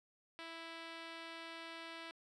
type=tone; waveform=5% pulse; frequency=330 Hz; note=E4; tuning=2 cents sharp; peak=-35 dBFS; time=0.39-2.11 s; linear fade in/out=0 ms; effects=low-pass 5000 Hz 12 dB/octave